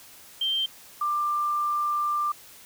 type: tone pair in turn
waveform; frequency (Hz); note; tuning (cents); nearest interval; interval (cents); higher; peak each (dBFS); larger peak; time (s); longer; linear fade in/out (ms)
sine; 3146 / 1187.6; G7 / D6; +6 / +19; octave + perfect fourth; 1687; first; -23; neither; 0.41-0.66 / 1.01-2.32; second; 5
effects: white hiss -49 dBFS RMS until 2.65 s